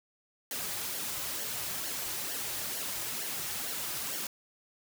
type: noise with flanger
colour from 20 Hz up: white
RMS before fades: -36 dBFS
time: 0.51-4.27 s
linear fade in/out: 2 ms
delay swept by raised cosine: 0.8 to 4.5 ms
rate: 2.2 Hz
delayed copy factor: -0.6
effects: none